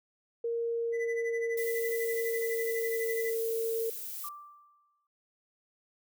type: tone with pitch glide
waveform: sine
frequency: 465.6 to 453.9 Hz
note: A#4 to A#4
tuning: -2 to -46 cents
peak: -29 dBFS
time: 0.44-3.9 s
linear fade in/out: 5 ms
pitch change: -44 cents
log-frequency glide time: 0.55-3.38 s
type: tone with tremolo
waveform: triangle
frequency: 1997 Hz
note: B6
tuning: 19 cents sharp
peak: -33 dBFS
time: 0.92-3.35 s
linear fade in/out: 50 ms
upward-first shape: sine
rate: 12 Hz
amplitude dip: 85%
type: noise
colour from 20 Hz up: violet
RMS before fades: -40 dBFS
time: 1.57-4.29 s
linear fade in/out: 5 ms
type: tone with exponential decay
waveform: sine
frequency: 1174.7 Hz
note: D6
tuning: in tune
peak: -38 dBFS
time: 4.24-5.07 s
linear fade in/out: 2 ms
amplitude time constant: 180 ms
effects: noise-tail reverb RT60 0.9 s tail -26 dB re dry